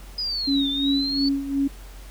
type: linear two-way sweep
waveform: sine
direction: down then up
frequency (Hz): 5020 to 3524 to 4518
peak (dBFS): -24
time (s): 0.18-1.29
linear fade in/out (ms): 5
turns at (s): 0.69
type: tone with tremolo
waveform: sine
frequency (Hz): 277.2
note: C#4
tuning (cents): 0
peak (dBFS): -18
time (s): 0.47-1.68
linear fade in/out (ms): 10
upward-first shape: sine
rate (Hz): 2.8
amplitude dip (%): 70
effects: added 46 Hz sine -39 dBFS peak until 2.1 s + pink hiss -48 dBFS RMS until 2.1 s